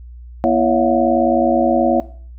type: tone cluster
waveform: sine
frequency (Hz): 241.6 / 332.2 / 557 / 665 / 724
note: B3 / E4 / C#5 / E5 / F#5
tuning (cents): -38 / +13 / +8 / +15 / -38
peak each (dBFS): -18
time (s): 0.44-2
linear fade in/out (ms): 0
effects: noise-tail reverb RT60 0.5 s tail -19 dB re dry + added 60 Hz sine -33 dBFS peak until 2.38 s